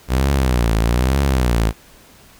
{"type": "tone with vibrato", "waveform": "sawtooth", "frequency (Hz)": 61.74, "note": "B1", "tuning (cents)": 0, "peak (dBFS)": -10, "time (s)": [0.08, 1.73], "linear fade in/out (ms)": 50, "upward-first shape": "triangle", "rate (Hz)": 1.1, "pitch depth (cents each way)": 230, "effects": ["pink hiss -47 dBFS RMS until 2.39 s"]}